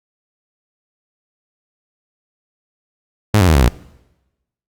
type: tone with pitch steps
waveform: sawtooth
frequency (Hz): 106 / 91.75 / 79.41 / 68.73 / 59.49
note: G#2 / F#2 / D#2 / C#2 / A#1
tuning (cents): +36 / -14 / +36 / -14 / +36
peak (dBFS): -5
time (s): 3.34-3.685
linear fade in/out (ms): 0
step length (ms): 69
effects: noise-tail reverb RT60 1.0 s tail -22 dB re dry + Opus 48 kbps